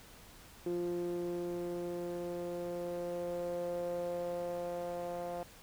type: tone with band-pass filter sweep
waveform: sawtooth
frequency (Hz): 174.61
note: F3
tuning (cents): 0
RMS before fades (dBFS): -38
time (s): 0.66-5.43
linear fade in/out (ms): 2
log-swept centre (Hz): 370 to 620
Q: 4.9
effects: pink hiss -56 dBFS RMS until 5.62 s